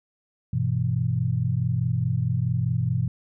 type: chord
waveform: sine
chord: E minor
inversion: first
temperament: just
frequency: 98.89 / 123.61 / 164.81 Hz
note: G2 / B2 / E3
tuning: +16 / +2 / 0 cents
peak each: -28 / -23 / -28 dBFS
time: 0.53-3.08 s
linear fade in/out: 5 ms
effects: none